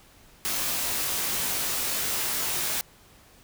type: noise with comb filter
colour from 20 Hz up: white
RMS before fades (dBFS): -28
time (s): 0.45-2.81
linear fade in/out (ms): 0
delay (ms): 18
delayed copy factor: -0.7
effects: pink hiss -55 dBFS RMS until 3.43 s